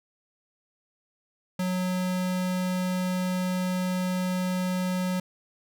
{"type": "tone", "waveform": "square", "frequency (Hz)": 183.2, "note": "F#3", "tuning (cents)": -17, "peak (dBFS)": -26, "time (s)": [1.59, 5.2], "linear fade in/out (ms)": 5, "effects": []}